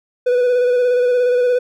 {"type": "tone with vibrato", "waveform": "triangle", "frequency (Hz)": 493.9, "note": "B4", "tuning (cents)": 0, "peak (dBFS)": -10, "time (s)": [0.26, 1.59], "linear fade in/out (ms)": 10, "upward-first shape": "square", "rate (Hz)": 17, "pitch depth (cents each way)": 21, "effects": []}